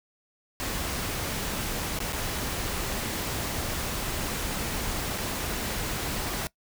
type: noise with dropouts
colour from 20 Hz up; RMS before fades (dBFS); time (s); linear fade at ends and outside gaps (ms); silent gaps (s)
pink; -31; 0.6-6.47; 0; 1.989-2.003 / 2.124-2.13 / 5.178-5.182
effects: noise-tail reverb RT60 0.1 s tail -21 dB re dry